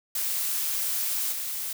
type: noise with level steps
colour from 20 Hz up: blue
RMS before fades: -28 / -32 dBFS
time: 0.15-1.73 s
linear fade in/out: 5 ms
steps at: 1.32 s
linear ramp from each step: 5 ms
effects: none